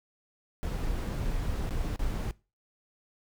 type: noise with dropouts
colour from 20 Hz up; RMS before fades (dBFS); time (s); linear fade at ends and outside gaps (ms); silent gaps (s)
brown; -31; 0.63-2.31; 0; 1.693-1.708 / 1.961-1.993
effects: noise-tail reverb RT60 0.3 s tail -21 dB re dry